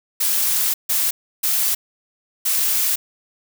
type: noise bursts at uneven times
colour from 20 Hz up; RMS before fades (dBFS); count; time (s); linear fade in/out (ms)
blue; -19; 4; 0.2-0.74 / 0.89-1.11 / 1.43-1.75 / 2.45-2.96; 10
effects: none